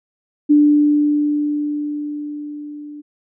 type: tone with level ramp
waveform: sine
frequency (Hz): 295.2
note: D4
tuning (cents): +9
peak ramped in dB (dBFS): -7 to -31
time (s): 0.49-3.02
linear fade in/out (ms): 20
effects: none